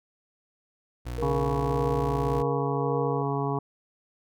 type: tone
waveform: 30% pulse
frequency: 60.8 Hz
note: B1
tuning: 26 cents flat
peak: -29 dBFS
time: 1.05-2.43 s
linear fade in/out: 20 ms
type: tone with tremolo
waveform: sine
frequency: 472.1 Hz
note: A#4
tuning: 22 cents sharp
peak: -27 dBFS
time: 1.18-3.22 s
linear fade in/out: 2 ms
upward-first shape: sine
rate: 1.8 Hz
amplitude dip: 50%
type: harmonic tone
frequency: 139.5 Hz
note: C#3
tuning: 11 cents sharp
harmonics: 1 / 2 / 3 / 5 / 6 / 7 / 8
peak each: -29 / -33 / -31 / -36 / -36 / -35 / -36 dBFS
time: 1.22-3.59 s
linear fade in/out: 5 ms
effects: none